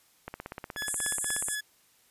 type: click train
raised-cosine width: 0.5 ms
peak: -22 dBFS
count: 21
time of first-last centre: 0.28-1.485 s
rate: 16.6 Hz
type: tone with tremolo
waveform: sawtooth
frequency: 1700 Hz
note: G#6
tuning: 40 cents sharp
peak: -28 dBFS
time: 0.76-1.61 s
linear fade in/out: 10 ms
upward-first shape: sine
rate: 4 Hz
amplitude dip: 100%
type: band-pass noise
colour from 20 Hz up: pink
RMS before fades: -33 dBFS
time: 0.86-1.56 s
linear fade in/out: 20 ms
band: 7200 to 11000 Hz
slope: 96 dB/octave
effects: white hiss -64 dBFS RMS until 2.1 s + resampled to 32000 Hz